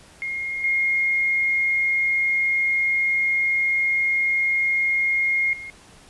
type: tone with level steps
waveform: sine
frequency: 2140 Hz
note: C7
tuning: 38 cents sharp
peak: -25 / -18 / -33 dBFS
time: 0.22-5.7 s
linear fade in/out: 0 ms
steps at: 0.64 / 5.53 s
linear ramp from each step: 2 ms
effects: pink hiss -49 dBFS RMS until 6.09 s + resampled to 24000 Hz